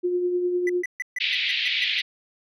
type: tone with tremolo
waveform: sine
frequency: 356.8 Hz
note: F4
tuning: 37 cents sharp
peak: -19 dBFS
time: 0.03-0.83 s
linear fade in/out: 20 ms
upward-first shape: triangle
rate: 9.9 Hz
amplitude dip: 45%
type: tone bursts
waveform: triangle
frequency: 1990 Hz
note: B6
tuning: 13 cents sharp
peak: -23 dBFS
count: 9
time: 0.67-2.006 s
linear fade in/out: 2 ms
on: 24 ms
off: 140 ms
type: band-pass noise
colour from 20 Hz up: pink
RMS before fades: -25 dBFS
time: 1.2-2.02 s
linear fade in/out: 10 ms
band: 2100 to 4000 Hz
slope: 48 dB/octave
effects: none